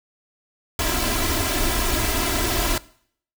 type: noise with comb filter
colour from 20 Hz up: pink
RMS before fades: -22 dBFS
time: 0.79-2.78 s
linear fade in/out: 2 ms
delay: 3 ms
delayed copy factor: +0.8
effects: noise-tail reverb RT60 0.6 s tail -20 dB re dry